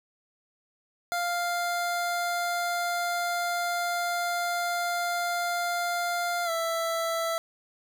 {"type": "tone with pitch glide", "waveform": "25% pulse", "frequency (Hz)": [698.5, 662], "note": ["F5", "E5"], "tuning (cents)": [0, 7], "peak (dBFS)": -23, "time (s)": [1.12, 7.38], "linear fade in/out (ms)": 0, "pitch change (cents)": -93, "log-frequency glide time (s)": [6.45, 6.5], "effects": []}